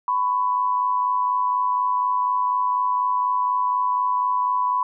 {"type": "tone pair together", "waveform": "sine", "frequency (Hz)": [1000, 1104.1], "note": ["B5", "C#6"], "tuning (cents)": [21, -7], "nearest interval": "major second", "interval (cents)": 172, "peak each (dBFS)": [-19, -27], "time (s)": [0.08, 4.83], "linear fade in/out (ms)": 2, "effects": []}